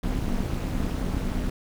brown noise with amplitude modulation, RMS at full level -23 dBFS, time 0.03-1.5 s, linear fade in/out 5 ms, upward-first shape sine, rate 216 Hz, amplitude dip 90%, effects none

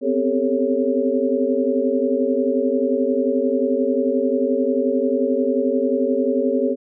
sine tone cluster, 251.9 / 263.2 / 399.9 / 445.6 / 553 Hz, B3 / C4 / G4 / A4 / C#5, +34 / +10 / +35 / +22 / -4 cents, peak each -23 dBFS, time 0.01-6.76 s, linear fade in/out 50 ms, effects none

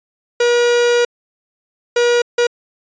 45% pulse tone bursts at uneven times, 479.7 Hz, A#4, 50 cents sharp, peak -11 dBFS, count 3, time 0.4-1.05 / 1.96-2.22 / 2.38-2.47 s, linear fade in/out 5 ms, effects resampled to 16000 Hz

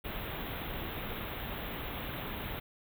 pink band-stop noise, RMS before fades -39 dBFS, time 0.04-2.6 s, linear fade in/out 10 ms, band 3800 to 12000 Hz, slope 96 dB/octave, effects none

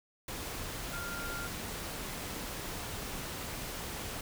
sine tone in noise, 1396.9 Hz, F6, in tune, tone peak -40 dBFS, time 0.93-1.47 s, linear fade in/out 2 ms, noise pink, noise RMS -40 dBFS, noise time 0.28-4.21 s, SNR -3 dB, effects none

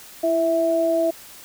sine tone pair together, 332.9 / 657 Hz, E4 / E5, +17 / -6 cents, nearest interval octave, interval 1177 cents, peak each -23 / -18 dBFS, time 0.23-1.11 s, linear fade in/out 10 ms, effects white hiss -43 dBFS RMS until 1.44 s

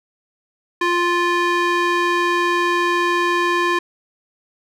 square tone with band-pass filter, 349.2 Hz, F4, in tune, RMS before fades -18 dBFS, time 0.81-3.79 s, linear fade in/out 5 ms, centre 1500 Hz, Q 0.99, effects none

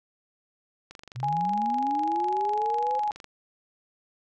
click train, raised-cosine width 0.2 ms, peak -26 dBFS, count 57, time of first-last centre 0.91-3.243 s, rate 24 Hz
sine linear sweep, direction up, 116.4 to 520 Hz, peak -31 dBFS, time 1.15-3 s, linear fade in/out 20 ms
sine tone with pitch glide, 830.6 to 839.3 Hz, G#5 to G#5, 0 to +18 cents, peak -24 dBFS, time 1.23-3.11 s, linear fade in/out 0 ms, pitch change +18 cents, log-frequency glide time 2.09-2.18 s
effects none

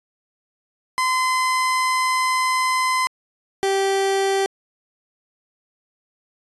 30% pulse tone pair in turn, 1027 / 389.9 Hz, C6 / G4, -33 / -9 cents, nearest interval octave + perfect fourth, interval 1676 cents, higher first, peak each -15 dBFS, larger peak neither, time 0.98-3.07 / 3.63-4.46 s, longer first, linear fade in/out 0 ms, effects resampled to 24000 Hz

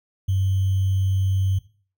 sine tone with sample-and-hold, 95.5 Hz, G2, 45 cents flat, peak -18 dBFS, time 0.28-1.59 s, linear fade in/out 10 ms, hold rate 3150 Hz, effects noise-tail reverb RT60 0.4 s tail -17 dB re dry

